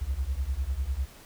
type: beating tone pair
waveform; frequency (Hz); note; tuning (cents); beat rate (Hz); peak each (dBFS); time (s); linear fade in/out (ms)
sine; 61.74 / 71.74; B1 / D2; 0 / -40; 10; -30; 0.01-1.06; 10
effects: pink hiss -51 dBFS RMS until 1.25 s